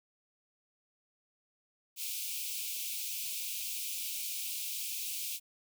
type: high-pass noise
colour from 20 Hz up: white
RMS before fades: -38 dBFS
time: 1.96-5.4 s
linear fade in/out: 50 ms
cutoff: 2300 Hz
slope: 96 dB/octave
effects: none